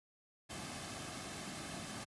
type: noise with comb filter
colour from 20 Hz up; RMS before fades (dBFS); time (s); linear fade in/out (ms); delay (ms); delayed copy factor
pink; -45; 0.49-2.05; 20; 2.1; -0.5
effects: high-pass 80 Hz 12 dB/octave + resampled to 24000 Hz